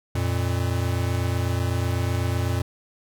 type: tone pair together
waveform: square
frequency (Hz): 88.53 / 116.54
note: F2 / A#2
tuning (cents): +24 / 0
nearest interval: perfect fourth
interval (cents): 476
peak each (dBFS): -25 / -26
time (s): 0.15-2.62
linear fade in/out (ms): 5
effects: none